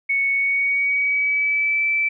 sine tone with pitch glide, 2217 to 2322 Hz, C#7 to D7, 0 to -20 cents, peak -17 dBFS, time 0.09-2.09 s, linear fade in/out 10 ms, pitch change +80 cents, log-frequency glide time 0.32-1.85 s, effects none

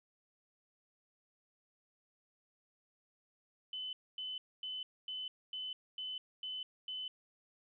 sine tone bursts, 3025 Hz, F#7, 38 cents sharp, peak -39 dBFS, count 8, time 3.73-7.08 s, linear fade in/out 2 ms, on 200 ms, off 250 ms, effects none

